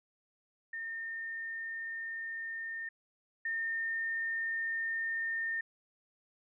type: tone pair in turn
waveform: sine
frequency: 1819 / 1819 Hz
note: A#6 / A#6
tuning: -43 / -43 cents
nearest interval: unison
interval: 0 cents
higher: neither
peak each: -37 / -32 dBFS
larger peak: second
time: 0.73-2.89 / 3.45-5.61 s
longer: neither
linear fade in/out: 5 ms
effects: none

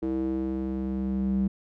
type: tone with band-pass filter sweep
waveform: square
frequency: 65.3 Hz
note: C2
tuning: 3 cents flat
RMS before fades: -28 dBFS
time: 0.02-1.48 s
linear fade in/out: 10 ms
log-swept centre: 350 to 200 Hz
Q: 4.2
effects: none

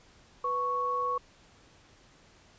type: tone pair together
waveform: sine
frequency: 494.6 / 1108.7 Hz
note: B4 / C#6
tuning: +3 / 0 cents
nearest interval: octave + major second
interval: 1397 cents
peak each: -35 / -28 dBFS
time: 0.44-1.18 s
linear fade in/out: 5 ms
effects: pink hiss -59 dBFS RMS until 2.58 s + resampled to 16000 Hz

